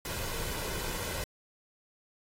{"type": "noise with comb filter", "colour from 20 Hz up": "pink", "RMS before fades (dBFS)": -36, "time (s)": [0.05, 1.24], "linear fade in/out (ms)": 2, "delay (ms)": 2, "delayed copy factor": 0.5, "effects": ["AAC 48 kbps"]}